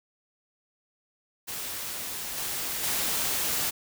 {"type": "noise with level steps", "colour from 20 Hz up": "white", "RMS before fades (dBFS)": [-35, -32, -28], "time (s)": [1.47, 3.71], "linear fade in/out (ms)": 20, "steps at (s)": [2.37, 2.83], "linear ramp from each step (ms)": 10, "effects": []}